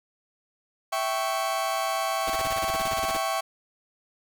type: chord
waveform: 40% pulse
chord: C# diminished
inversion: first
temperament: equal with one note detuned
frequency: 659.3 / 777.7 / 1108.7 Hz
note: E5 / G5 / C#6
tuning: 0 / -14 / 0 cents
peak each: -29 dBFS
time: 0.92-3.41 s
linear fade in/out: 10 ms
type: noise bursts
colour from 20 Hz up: pink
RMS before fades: -33 dBFS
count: 16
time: 2.27-3.172 s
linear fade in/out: 5 ms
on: 32 ms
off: 26 ms
effects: none